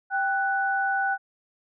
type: tone pair together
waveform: sine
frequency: 784 / 1485.1 Hz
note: G5 / F#6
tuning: 0 / +6 cents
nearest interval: major seventh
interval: 1106 cents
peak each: -25 dBFS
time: 0.1-1.18 s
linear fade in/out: 50 ms
effects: none